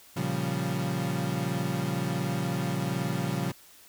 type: chord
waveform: 35% pulse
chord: G half-diminished seventh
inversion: first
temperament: equal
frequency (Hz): 116.54 / 138.59 / 174.61 / 196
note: Bb2 / Db3 / F3 / G3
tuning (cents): 0 / 0 / 0 / 0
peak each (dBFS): -34 / -30 / -30 / -34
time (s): 0.16-3.52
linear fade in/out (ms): 10
effects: white hiss -54 dBFS RMS until 3.88 s